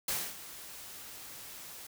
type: noise with ADSR envelope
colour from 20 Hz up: white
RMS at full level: -32 dBFS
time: 0.08-1.87 s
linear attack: 4 ms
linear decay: 250 ms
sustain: -15 dB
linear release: 7 ms
effects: none